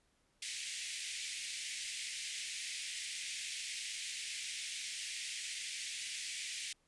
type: band-pass noise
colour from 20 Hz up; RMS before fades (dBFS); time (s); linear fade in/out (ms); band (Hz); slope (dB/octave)
pink; -43; 0.42-6.73; 5; 2000 to 9800; 48
effects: pink hiss -75 dBFS RMS until 6.87 s + resampled to 24000 Hz